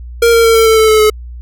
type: tone with pitch steps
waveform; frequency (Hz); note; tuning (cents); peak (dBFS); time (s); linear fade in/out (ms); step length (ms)
square; 466.2 / 460.6 / 455 / 449.5 / 444.1 / 438.8 / 433.5 / 428.2; A#4 / A#4 / A#4 / A4 / A4 / A4 / A4 / A4; 0 / -21 / -42 / +37 / +16 / -5 / -26 / -47; -6; 0.22-1.1; 5; 110
effects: added 60 Hz sine -25 dBFS peak until 1.41 s